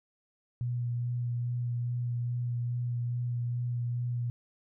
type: tone with vibrato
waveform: sine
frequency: 121 Hz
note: B2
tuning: 35 cents flat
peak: -29 dBFS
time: 0.61-4.3 s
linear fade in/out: 0 ms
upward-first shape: sine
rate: 2.4 Hz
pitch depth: 14 cents each way
effects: none